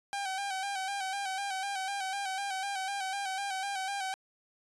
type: tone with vibrato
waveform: sawtooth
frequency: 780 Hz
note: G5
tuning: 9 cents flat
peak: -29 dBFS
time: 0.13-4.14 s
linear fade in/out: 0 ms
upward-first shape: square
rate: 4 Hz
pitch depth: 45 cents each way
effects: resampled to 24000 Hz